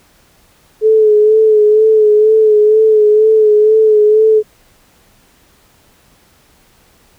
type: tone with vibrato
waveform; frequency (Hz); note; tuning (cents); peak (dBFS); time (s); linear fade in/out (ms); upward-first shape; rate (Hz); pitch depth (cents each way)
sine; 430; A4; -40; -5; 0.81-4.43; 50; sine; 2.1; 37
effects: pink hiss -50 dBFS RMS until 7.18 s